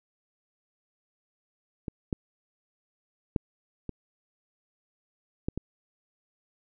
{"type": "clicks", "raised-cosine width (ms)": 3, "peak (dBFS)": [-20, -15, -12, -21, -15, -19], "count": 6, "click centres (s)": [1.882, 2.128, 3.362, 3.893, 5.485, 5.576], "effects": []}